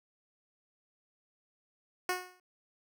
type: tone with exponential decay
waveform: 10% pulse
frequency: 364.4 Hz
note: F#4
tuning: 26 cents flat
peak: -19 dBFS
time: 2.09-2.4 s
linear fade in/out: 2 ms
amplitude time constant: 67 ms
effects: none